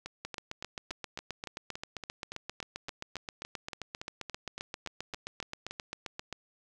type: two click trains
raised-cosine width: 0.2 ms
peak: -22 / -20 dBFS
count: 21 / 47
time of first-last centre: 0.06-5.71 / 0.25-6.327 s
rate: 3.54 / 7.57 Hz
effects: none